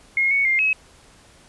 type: tone with pitch steps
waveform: sine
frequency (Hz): 2151 / 2220 / 2110 / 2564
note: C7 / C#7 / C7 / E7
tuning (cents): +47 / +2 / +14 / -49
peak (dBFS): -16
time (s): 0.17-0.73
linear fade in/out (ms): 2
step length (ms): 140
effects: pink hiss -51 dBFS RMS until 1.48 s + resampled to 24000 Hz